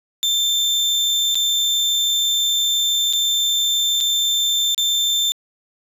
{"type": "tone with dropouts", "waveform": "35% pulse", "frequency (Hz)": 3567, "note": "A7", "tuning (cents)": 23, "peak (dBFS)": -14, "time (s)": [0.23, 5.32], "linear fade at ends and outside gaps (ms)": 0, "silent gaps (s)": [[1.346, 1.354], [3.127, 3.134], [4.004, 4.009], [4.746, 4.779]], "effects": ["resampled to 32000 Hz", "7-bit"]}